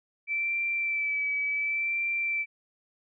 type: tone with vibrato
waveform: sine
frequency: 2321 Hz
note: D7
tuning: 21 cents flat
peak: -26 dBFS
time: 0.27-2.46 s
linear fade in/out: 50 ms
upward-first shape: sine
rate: 0.69 Hz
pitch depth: 27 cents each way
effects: none